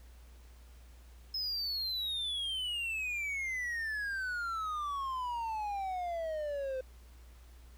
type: exponential sweep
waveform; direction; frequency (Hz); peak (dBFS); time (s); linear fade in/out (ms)
triangle; down; 5180 to 512; -32; 1.34-6.81; 5
effects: added 60 Hz sine -52 dBFS peak until 7.77 s + pink hiss -64 dBFS RMS until 7.77 s